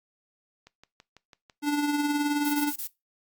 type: click train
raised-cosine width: 0.2 ms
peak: -32 dBFS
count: 7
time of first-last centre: 0.67-1.663 s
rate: 6.04 Hz
type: tone with tremolo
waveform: square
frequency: 292.2 Hz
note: D4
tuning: 9 cents flat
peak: -22 dBFS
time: 1.62-2.73 s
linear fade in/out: 50 ms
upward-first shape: triangle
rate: 19 Hz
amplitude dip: 50%
type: noise bursts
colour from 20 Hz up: violet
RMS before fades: -33 dBFS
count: 4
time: 2.44-2.875 s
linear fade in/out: 10 ms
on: 93 ms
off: 21 ms
effects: noise-tail reverb RT60 0.2 s tail -20 dB re dry + Opus 48 kbps

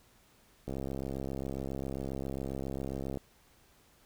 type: click train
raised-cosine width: 2 ms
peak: -24 dBFS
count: 169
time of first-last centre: 0.68-3.173 s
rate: 67.4 Hz
effects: pink hiss -64 dBFS RMS until 4.05 s

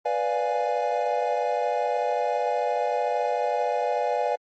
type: chord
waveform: triangle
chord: B diminished seventh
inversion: none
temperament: equal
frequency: 493.9 / 587.3 / 698.5 / 830.6 Hz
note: B4 / D5 / F5 / Ab5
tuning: 0 / 0 / 0 / 0 cents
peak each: -26 dBFS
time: 0.05-4.36 s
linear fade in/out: 10 ms
effects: MP3 32 kbps

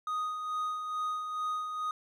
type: tone with tremolo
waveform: triangle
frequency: 1244.5 Hz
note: D#6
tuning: in tune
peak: -28 dBFS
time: 0.07-1.91 s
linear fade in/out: 2 ms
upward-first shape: sine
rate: 2.3 Hz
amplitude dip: 45%
effects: none

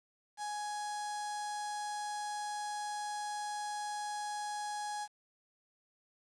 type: tone with notch filter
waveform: sawtooth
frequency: 834 Hz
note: G#5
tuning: 7 cents sharp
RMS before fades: -39 dBFS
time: 0.37-5.08 s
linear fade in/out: 50 ms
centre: 2400 Hz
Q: 0.87
effects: resampled to 22050 Hz + 10-bit

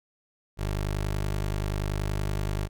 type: tone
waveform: 20% pulse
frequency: 50.5 Hz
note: G#1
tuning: 48 cents flat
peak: -22 dBFS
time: 0.57-2.69 s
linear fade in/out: 50 ms
effects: none

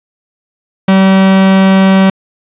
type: tone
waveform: 45% pulse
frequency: 191.7 Hz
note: G3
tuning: 38 cents flat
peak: -4 dBFS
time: 0.88-2.1 s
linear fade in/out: 5 ms
effects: resampled to 8000 Hz + 7-bit

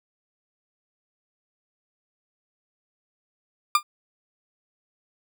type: tone with exponential decay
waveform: 40% pulse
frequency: 1200 Hz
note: D6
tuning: 37 cents sharp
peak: -11 dBFS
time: 3.75-3.83 s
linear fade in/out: 2 ms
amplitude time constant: 16 ms
effects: none

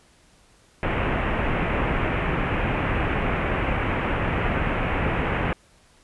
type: low-pass noise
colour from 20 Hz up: pink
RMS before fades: -24 dBFS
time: 0.83-5.53 s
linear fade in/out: 0 ms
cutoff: 2700 Hz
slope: 48 dB/octave
effects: pink hiss -57 dBFS RMS until 6.03 s + resampled to 24000 Hz

